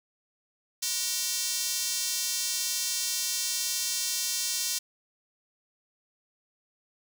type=tone with high-pass filter; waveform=square; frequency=209.5 Hz; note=G#3; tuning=15 cents sharp; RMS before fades=-30 dBFS; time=0.82-4.79 s; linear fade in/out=10 ms; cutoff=5300 Hz; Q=1.3; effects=none